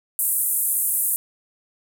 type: band-pass noise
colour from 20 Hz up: pink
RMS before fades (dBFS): -22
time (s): 0.19-1.16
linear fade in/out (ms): 0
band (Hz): 8900 to 15000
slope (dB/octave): 48
effects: none